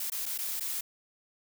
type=noise with dropouts; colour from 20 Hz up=blue; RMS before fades=-34 dBFS; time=0-0.81 s; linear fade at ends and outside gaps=5 ms; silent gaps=0.101-0.119 / 0.257-0.261 / 0.378-0.386 / 0.598-0.606 s; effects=none